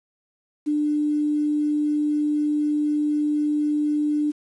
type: tone with quantisation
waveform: sine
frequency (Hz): 298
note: D4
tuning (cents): +25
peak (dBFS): -19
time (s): 0.66-4.32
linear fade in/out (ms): 20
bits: 8
effects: resampled to 24000 Hz